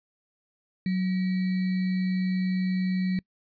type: tone with sample-and-hold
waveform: sine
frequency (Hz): 185.7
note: F#3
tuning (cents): +7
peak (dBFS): -23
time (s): 0.86-3.19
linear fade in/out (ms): 2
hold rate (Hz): 2100
effects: noise-tail reverb RT60 0.1 s tail -26 dB re dry + resampled to 11025 Hz